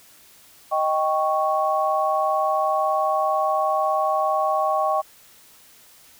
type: tone cluster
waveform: sine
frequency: 624 / 782 / 1107 Hz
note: D#5 / G5 / C#6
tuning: +5 / -4 / -3 cents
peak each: -23 dBFS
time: 0.71-5.02 s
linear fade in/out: 20 ms
effects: white hiss -51 dBFS RMS until 6.19 s